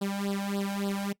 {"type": "tone with flanger", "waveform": "sawtooth", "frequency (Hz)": 199, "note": "G3", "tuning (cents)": 26, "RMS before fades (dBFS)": -31, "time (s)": [0.01, 1.13], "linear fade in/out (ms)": 10, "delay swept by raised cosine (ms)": [0.22, 1.32], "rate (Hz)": 3.5, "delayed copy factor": 1, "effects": ["noise-tail reverb RT60 0.1 s tail -24 dB re dry", "AAC 64 kbps"]}